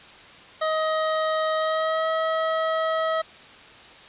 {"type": "tone with pitch glide", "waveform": "25% pulse", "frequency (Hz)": [630, 642.1], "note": ["D#5", "E5"], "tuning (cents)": [21, -46], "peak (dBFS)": -18, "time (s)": [0.61, 3.22], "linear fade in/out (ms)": 10, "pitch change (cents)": 33, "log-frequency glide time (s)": [1.57, 2.09], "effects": ["white hiss -46 dBFS RMS until 4.08 s", "resampled to 8000 Hz"]}